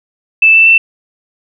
sine tone with pitch steps, 2637 / 2657 / 2677 Hz, E7 / E7 / E7, 0 / +13 / +26 cents, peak -3 dBFS, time 0.42-0.78 s, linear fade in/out 5 ms, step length 120 ms, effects none

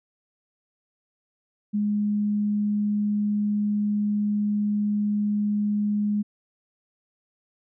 sine tone, 207.7 Hz, G#3, in tune, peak -21 dBFS, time 1.73-6.23 s, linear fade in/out 20 ms, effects none

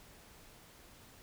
silence, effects pink hiss -58 dBFS RMS until 1.22 s

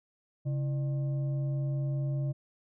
sine tone with frequency modulation, 137.5 Hz, C#3, 14 cents flat, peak -28 dBFS, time 0.45-2.33 s, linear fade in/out 20 ms, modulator 465 Hz, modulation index 0.3, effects none

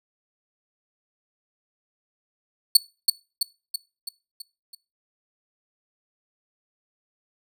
sawtooth tone with echo, 4435 Hz, C#8, in tune, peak -6 dBFS, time 2.75-2.77 s, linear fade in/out 5 ms, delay 330 ms, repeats 6, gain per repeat -5 dB, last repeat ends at 4.75 s, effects noise-tail reverb RT60 0.3 s tail -21 dB re dry

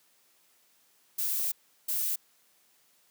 violet noise bursts at uneven times, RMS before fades -30 dBFS, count 2, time 1.18-1.52 / 1.88-2.16 s, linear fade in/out 10 ms, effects white hiss -66 dBFS RMS until 3.1 s + high-pass 150 Hz 12 dB/octave

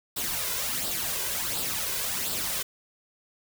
white noise with flanger, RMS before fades -30 dBFS, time 0.16-2.63 s, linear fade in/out 10 ms, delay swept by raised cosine 0.23 to 2.03 ms, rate 1.4 Hz, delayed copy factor +0.55, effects none

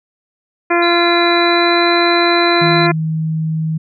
harmonic tone, 344.5 Hz, F4, 24 cents flat, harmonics 1 / 2 / 3 / 4 / 5 / 6 / 7, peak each -14 / -17 / -19 / -20 / -21 / -22 / -22 dBFS, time 0.7-2.92 s, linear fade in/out 10 ms
sine tone with pitch glide, 3951 to 4008 Hz, B7 to B7, 0 to +25 cents, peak -18 dBFS, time 0.82-2.87 s, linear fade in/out 10 ms, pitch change +25 cents, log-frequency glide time 1.2-1.94 s
sine tone, 158.9 Hz, D#3, 37 cents sharp, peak -15 dBFS, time 2.61-3.78 s, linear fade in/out 10 ms
effects none

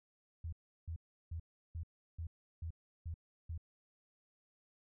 sine tone bursts, 82.41 Hz, E2, in tune, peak -39 dBFS, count 8, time 0.44-3.578 s, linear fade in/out 5 ms, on 86 ms, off 350 ms, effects none

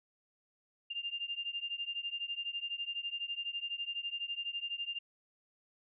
sine beating tone pair, 2794 / 2806 Hz, F7 / F7, 0 / +8 cents, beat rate 12 Hz, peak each -39 / -40 dBFS, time 0.9-4.99 s, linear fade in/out 10 ms, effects none

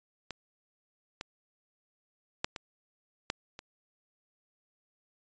clicks, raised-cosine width 0.2 ms, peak -20 / -20 / -11 / -21 / -13 / -26 dBFS, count 6, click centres 0.307 / 1.211 / 2.445 / 2.562 / 3.301 / 3.591 s, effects resampled to 16000 Hz

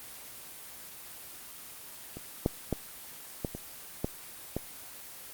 clicks, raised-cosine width 2 ms, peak -27 / -11 / -14 / -17 / -24 / -15 / -17 dBFS, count 7, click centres 2.17 / 2.461 / 2.727 / 3.448 / 3.55 / 4.045 / 4.566 s, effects white hiss -46 dBFS RMS until 5.33 s + Opus 24 kbps

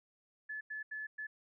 sine tone bursts at uneven times, 1725 Hz, A6, 35 cents flat, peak -39 dBFS, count 4, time 0.49-0.61 / 0.7-0.83 / 0.91-1.07 / 1.18-1.27 s, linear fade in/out 10 ms, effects none

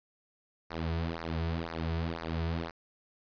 sawtooth tone with flanger, 82.41 Hz, E2, in tune, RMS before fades -34 dBFS, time 0.7-2.71 s, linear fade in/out 10 ms, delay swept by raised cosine 0.29 to 3.79 ms, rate 2 Hz, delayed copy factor -0.95, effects resampled to 11025 Hz

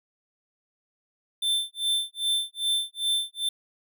square tone with tremolo, 3550 Hz, A7, 15 cents sharp, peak -22 dBFS, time 1.42-3.49 s, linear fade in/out 5 ms, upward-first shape sine, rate 2.5 Hz, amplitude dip 100%, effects none

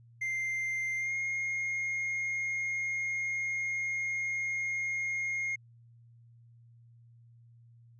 triangle tone with pitch glide, 2093 to 2139 Hz, C7 to C7, 0 to +38 cents, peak -29 dBFS, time 0.21-5.56 s, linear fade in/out 10 ms, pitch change +38 cents, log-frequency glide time 0.97-1.13 s, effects added 117 Hz sine -55 dBFS peak until 7.99 s + resampled to 22050 Hz

